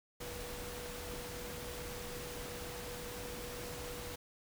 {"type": "tone in noise", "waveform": "sine", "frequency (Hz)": 487.4, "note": "B4", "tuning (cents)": -23, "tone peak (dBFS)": -47, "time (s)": [0.2, 4.16], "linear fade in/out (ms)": 10, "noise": "pink", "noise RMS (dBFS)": -45, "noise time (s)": [0.2, 4.16], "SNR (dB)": -5, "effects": []}